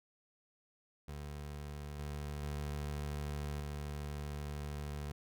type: tone with level steps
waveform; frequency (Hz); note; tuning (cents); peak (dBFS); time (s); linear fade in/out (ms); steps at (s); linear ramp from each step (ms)
25% pulse; 73.2; D2; -5; -39 / -36 / -34 / -36; 1.08-5.12; 5; 1.99 / 2.43 / 3.6; 2
effects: none